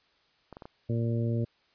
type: clicks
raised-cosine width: 1 ms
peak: -29 dBFS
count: 4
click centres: 0.527 / 0.569 / 0.622 / 0.655 s
type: harmonic tone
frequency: 116.1 Hz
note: A#2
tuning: 7 cents flat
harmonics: 1 / 2 / 3 / 4 / 5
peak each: -27 / -33 / -37 / -39 / -41 dBFS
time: 0.89-1.45 s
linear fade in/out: 10 ms
effects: white hiss -67 dBFS RMS until 1.74 s + resampled to 11025 Hz